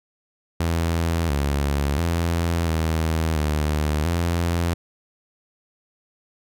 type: tone with pitch steps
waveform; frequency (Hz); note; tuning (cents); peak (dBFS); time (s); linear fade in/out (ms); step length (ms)
sawtooth; 83.3 / 71 / 84.4 / 80.5 / 75.6 / 85.3; E2 / C#2 / E2 / E2 / D#2 / F2; +19 / +42 / +41 / -41 / -49 / -40; -16; 0.6-4.74; 5; 690
effects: none